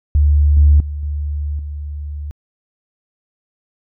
sine tone with level steps, 73.42 Hz, D2, in tune, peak -8 / -5 / -21 / -18 / -23 dBFS, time 0.15-2.31 s, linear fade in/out 0 ms, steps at 0.57 / 0.8 / 1.03 / 1.59 s, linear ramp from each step 2 ms, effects tanh soft clip ceiling -1 dBFS

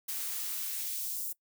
blue noise with high-pass filter sweep, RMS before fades -36 dBFS, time 0.08-1.33 s, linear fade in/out 10 ms, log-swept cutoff 220 to 8900 Hz, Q 0.79, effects noise-tail reverb RT60 0.1 s tail -22 dB re dry

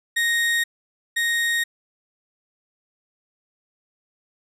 35% pulse tone pair in turn, 1864.7 / 1864.7 Hz, A#6 / A#6, 0 / 0 cents, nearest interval unison, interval 0 cents, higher neither, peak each -17 / -18 dBFS, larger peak first, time 0.16-0.64 / 1.16-1.64 s, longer neither, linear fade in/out 10 ms, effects low-pass 12000 Hz 12 dB/octave

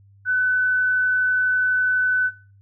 sine tone with frequency modulation, 1504 Hz, F#6, 28 cents sharp, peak -17 dBFS, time 0.25-2.31 s, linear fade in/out 50 ms, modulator 32.1 Hz, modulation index 0.25, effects noise-tail reverb RT60 0.4 s tail -19 dB re dry + added 99 Hz sine -49 dBFS peak until 2.61 s

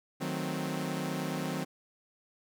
sawtooth chord, D# diminished seventh, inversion none, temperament equal, 155.56 / 185 / 220 / 261.6 Hz, D#3 / F#3 / A3 / C4, 0 / 0 / 0 / 0 cents, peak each -33 / -33 / -39 / -33 dBFS, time 0.2-1.65 s, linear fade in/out 20 ms, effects none

